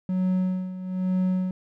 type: tone with tremolo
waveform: triangle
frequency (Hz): 185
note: F#3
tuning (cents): 0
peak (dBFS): -18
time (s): 0.09-1.51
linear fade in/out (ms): 2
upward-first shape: sine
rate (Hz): 1.1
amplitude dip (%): 75
effects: none